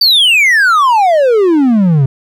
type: exponential sweep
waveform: triangle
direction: down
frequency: 4681 to 128.9 Hz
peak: -4 dBFS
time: 0.01-2.06 s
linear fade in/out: 5 ms
effects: none